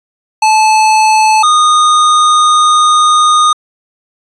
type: tone pair in turn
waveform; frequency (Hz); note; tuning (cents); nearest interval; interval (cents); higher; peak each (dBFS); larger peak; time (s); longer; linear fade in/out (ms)
square; 869 / 1231.1; A5 / D#6; -22 / -19; tritone; 603; second; -6; neither; 0.42-1.43 / 1.43-3.53; second; 5
effects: resampled to 22050 Hz